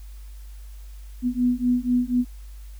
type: beating tone pair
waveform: sine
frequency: 244.7 / 248.8 Hz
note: B3 / B3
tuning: -16 / +13 cents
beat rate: 4.1 Hz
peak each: -22 dBFS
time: 1.22-2.25 s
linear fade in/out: 50 ms
effects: added 50 Hz sine -37 dBFS peak until 2.79 s + white hiss -56 dBFS RMS until 2.79 s